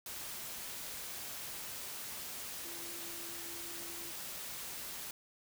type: tone in noise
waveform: sine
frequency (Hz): 340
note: F4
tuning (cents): -46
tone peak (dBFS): -53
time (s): 2.65-4.11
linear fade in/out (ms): 2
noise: white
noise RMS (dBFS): -44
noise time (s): 0.06-5.11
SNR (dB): -12
effects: none